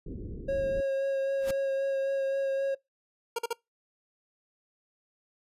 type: low-pass noise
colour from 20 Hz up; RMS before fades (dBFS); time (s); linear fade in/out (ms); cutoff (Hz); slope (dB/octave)
pink; -39; 0.06-0.81; 5; 440; 48
type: tone with vibrato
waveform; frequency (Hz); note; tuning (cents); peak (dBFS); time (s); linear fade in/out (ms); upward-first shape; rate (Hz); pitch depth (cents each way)
triangle; 544; C#5; -33; -24; 0.48-2.75; 10; sine; 3.8; 13
type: noise with exponential growth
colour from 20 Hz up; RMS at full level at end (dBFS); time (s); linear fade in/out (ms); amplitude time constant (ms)
pink; -32; 1.38-1.51; 5; 28
type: tone bursts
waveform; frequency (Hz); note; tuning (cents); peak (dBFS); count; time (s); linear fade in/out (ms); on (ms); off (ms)
25% pulse; 466.2; A#4; 0; -24; 3; 3.36-3.531; 5; 27; 45
effects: noise-tail reverb RT60 0.2 s tail -25 dB re dry + resampled to 32000 Hz